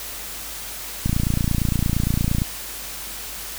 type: click train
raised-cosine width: 5 ms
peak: -8 dBFS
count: 40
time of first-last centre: 1.06-2.419 s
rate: 28.7 Hz
effects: added 50 Hz sine -43 dBFS peak until 3.58 s + white hiss -33 dBFS RMS until 3.58 s

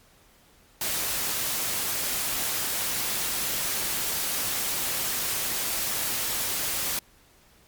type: noise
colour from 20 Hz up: white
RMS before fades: -28 dBFS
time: 0.81-6.99 s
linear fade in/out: 2 ms
effects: pink hiss -58 dBFS RMS until 7.67 s + MP3 96 kbps

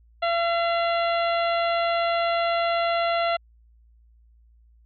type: harmonic tone with a mistuned harmonic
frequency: 679 Hz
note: F5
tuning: 49 cents flat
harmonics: 1 / 2 / 3 / 4 / 5 / 6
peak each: -22 / -28 / -32 / -34 / -36 / -38 dBFS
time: 0.22-3.37 s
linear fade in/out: 10 ms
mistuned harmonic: 4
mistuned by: +37 cents
effects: added 57 Hz sine -53 dBFS peak until 4.85 s

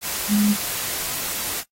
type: tone in noise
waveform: sine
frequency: 207.3 Hz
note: G#3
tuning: 3 cents flat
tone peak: -15 dBFS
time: 0.28-0.56 s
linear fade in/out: 50 ms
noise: white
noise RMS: -27 dBFS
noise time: 0.01-1.64 s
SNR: +9 dB
effects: noise-tail reverb RT60 0.1 s tail -19 dB re dry + AAC 48 kbps

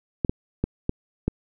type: clicks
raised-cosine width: 3 ms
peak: -9 dBFS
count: 5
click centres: 0.248 / 0.295 / 0.64 / 0.894 / 1.28 s
effects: none

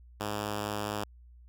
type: tone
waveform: 5% pulse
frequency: 104.3 Hz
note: G#2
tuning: 8 cents sharp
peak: -21 dBFS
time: 0.2-1.04 s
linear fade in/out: 5 ms
effects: added 60 Hz sine -51 dBFS peak until 1.48 s

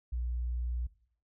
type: tone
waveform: sine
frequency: 60.2 Hz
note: B1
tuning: 44 cents flat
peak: -30 dBFS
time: 0.12-0.87 s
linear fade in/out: 10 ms
effects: noise-tail reverb RT60 0.6 s tail -19 dB re dry + tanh soft clip ceiling -27 dBFS

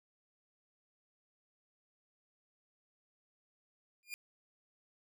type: tone with exponential growth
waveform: sawtooth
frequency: 2415 Hz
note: D7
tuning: 48 cents sharp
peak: -33 dBFS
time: 4.03-4.14 s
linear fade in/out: 0 ms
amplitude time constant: 23 ms
effects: none

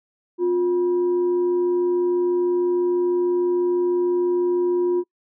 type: tone with frequency modulation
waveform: sine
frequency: 354.9 Hz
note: F4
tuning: 28 cents sharp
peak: -17 dBFS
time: 0.38-5.04 s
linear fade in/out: 50 ms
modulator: 616 Hz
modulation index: 0.23
effects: noise-tail reverb RT60 0.1 s tail -26 dB re dry

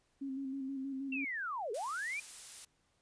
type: tone with vibrato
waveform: sine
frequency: 269.8 Hz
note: C#4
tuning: 47 cents flat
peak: -37 dBFS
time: 0.21-1.25 s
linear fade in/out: 10 ms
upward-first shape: square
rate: 6.3 Hz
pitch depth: 32 cents each way
type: linear two-way sweep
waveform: sine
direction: down then up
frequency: 2744 to 392 to 2447 Hz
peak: -36 dBFS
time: 1.12-2.2 s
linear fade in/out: 5 ms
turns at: 1.72 s
type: noise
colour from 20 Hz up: blue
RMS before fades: -46 dBFS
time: 1.74-2.65 s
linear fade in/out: 5 ms
effects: pink hiss -75 dBFS RMS until 3.01 s + resampled to 22050 Hz

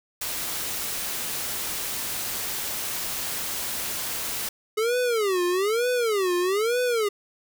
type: noise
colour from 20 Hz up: white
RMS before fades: -30 dBFS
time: 0.21-4.49 s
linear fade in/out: 5 ms
type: tone with vibrato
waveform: square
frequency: 419.4 Hz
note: G#4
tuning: 17 cents sharp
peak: -22 dBFS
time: 4.77-7.09 s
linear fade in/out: 10 ms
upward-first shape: sine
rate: 1.1 Hz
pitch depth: 300 cents each way
effects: none

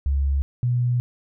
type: tone pair in turn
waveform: sine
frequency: 69.3 / 122.52 Hz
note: C#2 / B2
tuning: 0 / -13 cents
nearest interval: minor seventh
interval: 987 cents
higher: second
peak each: -18 dBFS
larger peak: neither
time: 0.06-0.42 / 0.63-1 s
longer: second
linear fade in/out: 0 ms
effects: none

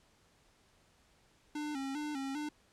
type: tone with vibrato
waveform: square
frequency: 284.6 Hz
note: C#4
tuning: 46 cents sharp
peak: -37 dBFS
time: 1.55-2.49 s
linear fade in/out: 5 ms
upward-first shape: square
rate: 2.5 Hz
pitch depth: 86 cents each way
effects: pink hiss -68 dBFS RMS until 2.72 s + low-pass 9000 Hz 12 dB/octave

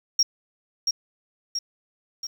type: tone with echo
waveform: sine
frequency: 5588 Hz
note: F8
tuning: in tune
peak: -14 dBFS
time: 0.19-0.23 s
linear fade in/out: 5 ms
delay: 680 ms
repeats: 3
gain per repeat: -5 dB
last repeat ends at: 2.27 s
effects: tanh soft clip ceiling -12 dBFS + 8-bit

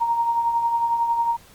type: tone with tremolo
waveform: sine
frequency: 932.3 Hz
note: A#5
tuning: in tune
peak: -16 dBFS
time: 0-1.37 s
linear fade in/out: 20 ms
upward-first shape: triangle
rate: 11 Hz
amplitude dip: 55%
effects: pink hiss -50 dBFS RMS until 1.54 s + Opus 48 kbps

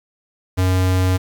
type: tone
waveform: square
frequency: 92.5 Hz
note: F#2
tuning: in tune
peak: -15 dBFS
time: 0.57-1.18 s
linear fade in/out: 20 ms
effects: 7-bit

